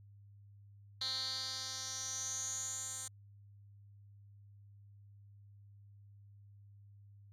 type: tone with band-pass filter sweep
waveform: 10% pulse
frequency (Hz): 261.6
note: C4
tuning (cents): 0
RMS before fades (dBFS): -41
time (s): 1.01-3.08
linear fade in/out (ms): 5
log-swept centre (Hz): 4200 to 7900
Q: 7.3
effects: added 101 Hz sine -56 dBFS peak until 7.32 s